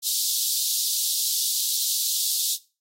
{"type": "high-pass noise", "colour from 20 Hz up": "pink", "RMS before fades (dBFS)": -25, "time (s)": [0.02, 2.58], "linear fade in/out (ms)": 50, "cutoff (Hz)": 3600, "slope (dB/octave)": 48, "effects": ["noise-tail reverb RT60 0.3 s tail -18 dB re dry", "AAC 48 kbps"]}